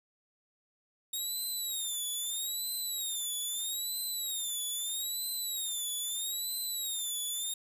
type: tone with vibrato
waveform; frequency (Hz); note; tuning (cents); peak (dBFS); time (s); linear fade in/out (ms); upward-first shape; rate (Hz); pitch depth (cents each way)
10% pulse; 3729; A#7; 0; -26; 1.13-7.54; 5; sine; 0.78; 140
effects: resampled to 32000 Hz + 9-bit